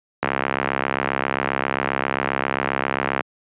click train, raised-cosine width 0.5 ms, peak -4 dBFS, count 202, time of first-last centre 0.23-3.208 s, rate 67.5 Hz, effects high-pass 150 Hz 12 dB/octave + resampled to 8000 Hz

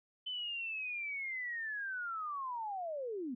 sine linear sweep, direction down, 3051 to 228.4 Hz, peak -37 dBFS, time 0.26-3.35 s, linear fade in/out 10 ms, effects none

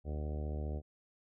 harmonic tone, 75 Hz, D2, 37 cents sharp, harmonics 1 / 2 / 3 / 4 / 5 / 6 / 7 / 8 / 9 / 10, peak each -36 / -45 / -48 / -51 / -50 / -51 / -53 / -52 / -59 / -57 dBFS, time 0.04-0.82 s, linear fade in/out 50 ms, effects none

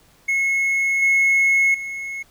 triangle tone with level steps, 2178 Hz, C#7, 31 cents flat, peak -15 / -11 / -25 dBFS, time 0.28-2.23 s, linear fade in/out 10 ms, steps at 1.02 / 1.74 s, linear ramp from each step 5 ms, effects tanh soft clip ceiling -8 dBFS + pink hiss -55 dBFS RMS until 2.3 s

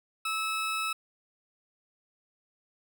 20% pulse tone, 1300 Hz, E6, 24 cents flat, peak -24 dBFS, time 0.25-0.93 s, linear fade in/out 5 ms, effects none

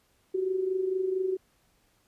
sine tone with amplitude modulation, 376 Hz, F#4, 28 cents sharp, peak -23 dBFS, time 0.34-1.37 s, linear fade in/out 10 ms, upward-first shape sine, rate 24.4 Hz, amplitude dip 60%, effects pink hiss -68 dBFS RMS until 2.07 s + resampled to 32000 Hz

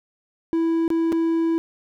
triangle tone with dropouts, 329.4 Hz, E4, 1 cent flat, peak -16 dBFS, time 0.53-1.58 s, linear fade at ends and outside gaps 0 ms, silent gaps 0.879-0.903 / 1.121-1.126 s, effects none

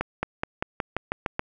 accelerating click train, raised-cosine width 0.5 ms, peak -10 dBFS, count 9, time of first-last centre 0.01-1.394 s, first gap 220 ms, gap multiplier 0.93, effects none

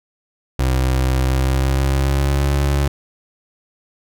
30% pulse tone with pitch glide, 64.7 to 70.15 Hz, C2 to C#2, -19 to +21 cents, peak -12 dBFS, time 0.59-2.88 s, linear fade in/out 5 ms, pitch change +140 cents, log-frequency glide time 1.21-2.52 s, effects none

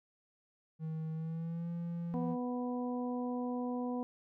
triangle tone with pitch glide, 159 to 170.41 Hz, D#3 to F3, +38 to -42 cents, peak -34 dBFS, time 0.79-2.37 s, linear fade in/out 50 ms, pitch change +120 cents, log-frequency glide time 1.13-1.69 s
harmonic tone, 246.9 Hz, B3, in tune, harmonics 1 / 2 / 3 / 4, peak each -35 / -41 / -45 / -47 dBFS, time 2.14-4.03 s, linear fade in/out 0 ms
effects none

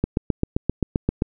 click train, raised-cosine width 3 ms, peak -6 dBFS, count 10, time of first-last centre 0.04-1.221 s, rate 7.62 Hz, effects none

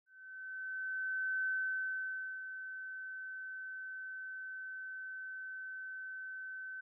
sine tone with ADSR envelope, 1529 Hz, G6, 44 cents flat, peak -32 dBFS, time 0.06-6.81 s, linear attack 1400 ms, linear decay 950 ms, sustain -10 dB, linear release 9 ms, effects none

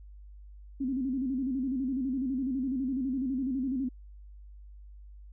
sine tone with vibrato, 261.8 Hz, C4, 1 cent sharp, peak -28 dBFS, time 0.8-3.89 s, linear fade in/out 10 ms, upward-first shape square, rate 12 Hz, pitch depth 84 cents each way, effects added 50 Hz sine -46 dBFS peak until 5.32 s

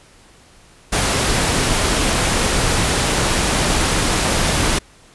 pink noise, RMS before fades -17 dBFS, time 0.92-4.79 s, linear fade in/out 10 ms, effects pink hiss -48 dBFS RMS until 5.14 s + resampled to 24000 Hz

